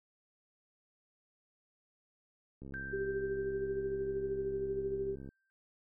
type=click train; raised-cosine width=3 ms; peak=-35 dBFS; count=182; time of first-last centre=2.62-5.29 s; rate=67.8 Hz
type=tone with exponential decay; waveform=sine; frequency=1568 Hz; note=G6; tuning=in tune; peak=-39 dBFS; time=2.74-5.5 s; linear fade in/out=0 ms; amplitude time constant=600 ms
type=tone with tremolo; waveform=sine; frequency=392 Hz; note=G4; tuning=in tune; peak=-31 dBFS; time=2.92-5.16 s; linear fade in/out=20 ms; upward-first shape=triangle; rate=13 Hz; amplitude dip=50%
effects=none